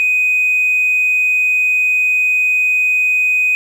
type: tone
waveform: triangle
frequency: 2500 Hz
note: D#7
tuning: 8 cents sharp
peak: -8 dBFS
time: 0-3.55 s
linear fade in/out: 0 ms
effects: tanh soft clip ceiling -8 dBFS + 8-bit